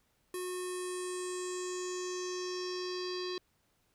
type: tone with low-pass filter sweep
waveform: square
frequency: 363.2 Hz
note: F#4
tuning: 32 cents flat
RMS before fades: -38 dBFS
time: 0.34-3.38 s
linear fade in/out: 2 ms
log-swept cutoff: 11000 to 4400 Hz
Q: 6
effects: pink hiss -74 dBFS RMS until 3.94 s